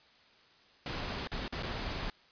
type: noise with dropouts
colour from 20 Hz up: pink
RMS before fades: -37 dBFS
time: 0.86-2.1 s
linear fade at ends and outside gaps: 1 ms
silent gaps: 1.273-1.317 / 1.48-1.525 / 1.626-1.632 s
effects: white hiss -62 dBFS RMS until 2.31 s + resampled to 11025 Hz